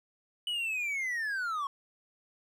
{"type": "linear sweep", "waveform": "triangle", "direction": "down", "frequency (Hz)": [2982, 1079], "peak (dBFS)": -29, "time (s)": [0.47, 1.67], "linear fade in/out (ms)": 2, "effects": []}